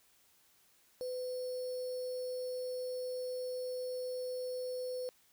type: tone with sample-and-hold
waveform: sine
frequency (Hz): 504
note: B4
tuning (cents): +35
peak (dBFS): -36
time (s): 1.01-5.09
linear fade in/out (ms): 0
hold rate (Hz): 4900
effects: white hiss -68 dBFS RMS until 5.32 s